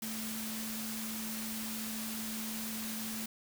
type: tone in noise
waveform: sine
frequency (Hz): 220.5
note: A3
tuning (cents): +4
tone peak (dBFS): -40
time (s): 0.02-3.26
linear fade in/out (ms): 5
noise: white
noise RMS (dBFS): -41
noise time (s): 0.02-3.26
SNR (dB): -2
effects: none